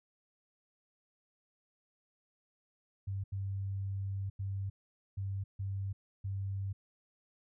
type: tone bursts at uneven times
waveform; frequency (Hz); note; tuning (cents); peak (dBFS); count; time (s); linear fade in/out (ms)
sine; 97.8; G2; -4; -34; 6; 3.07-3.24 / 3.32-4.3 / 4.39-4.7 / 5.17-5.44 / 5.59-5.93 / 6.24-6.73; 10
effects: none